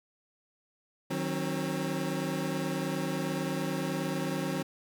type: chord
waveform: 25% pulse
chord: C diminished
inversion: first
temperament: equal with one note detuned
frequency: 155.56 / 185 / 268.2 Hz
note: Eb3 / Gb3 / C4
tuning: 0 / 0 / +43 cents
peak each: -31 dBFS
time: 1.1-4.63 s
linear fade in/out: 10 ms
effects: none